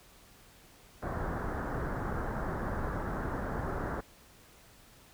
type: low-pass noise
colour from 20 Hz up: pink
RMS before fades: -35 dBFS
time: 1.02-4.01 s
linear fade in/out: 10 ms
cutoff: 1700 Hz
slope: 48 dB/octave
effects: pink hiss -58 dBFS RMS until 5.13 s